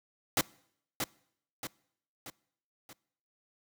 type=noise with echo; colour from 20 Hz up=pink; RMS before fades=-26 dBFS; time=0.37-0.41 s; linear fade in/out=2 ms; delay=630 ms; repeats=4; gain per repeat=-6 dB; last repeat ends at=2.93 s; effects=noise-tail reverb RT60 0.7 s tail -24 dB re dry + high-pass 100 Hz 12 dB/octave